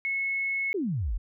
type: tone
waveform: sine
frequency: 2190 Hz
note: C#7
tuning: 22 cents flat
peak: -26 dBFS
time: 0.05-0.73 s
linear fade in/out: 0 ms
type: exponential sweep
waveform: sine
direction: down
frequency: 440 to 38.89 Hz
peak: -26 dBFS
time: 0.74-1.18 s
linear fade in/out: 10 ms
effects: none